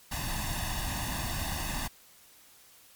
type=noise with comb filter; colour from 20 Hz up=pink; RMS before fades=-33 dBFS; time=0.11-1.88 s; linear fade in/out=10 ms; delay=1.1 ms; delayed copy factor=+0.85; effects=white hiss -57 dBFS RMS until 2.95 s + MP3 96 kbps